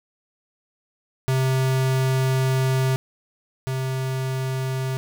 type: tone pair in turn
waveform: square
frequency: 131.4 / 131.4 Hz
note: C3 / C3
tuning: +8 / +8 cents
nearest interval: unison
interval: 0 cents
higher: neither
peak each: -19 / -24 dBFS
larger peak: first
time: 1.28-2.96 / 3.67-4.97 s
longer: first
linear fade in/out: 0 ms
effects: none